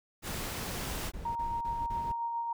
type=noise; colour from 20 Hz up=pink; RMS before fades=-37 dBFS; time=0.22-1.12 s; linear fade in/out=50 ms
type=noise bursts; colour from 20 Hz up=brown; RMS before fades=-41 dBFS; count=5; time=0.88-2.12 s; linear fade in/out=5 ms; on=220 ms; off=35 ms
type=tone with tremolo; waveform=sine; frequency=932.3 Hz; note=A#5; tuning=in tune; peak=-30 dBFS; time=1.25-2.53 s; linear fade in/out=5 ms; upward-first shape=sine; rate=7.3 Hz; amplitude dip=30%
effects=none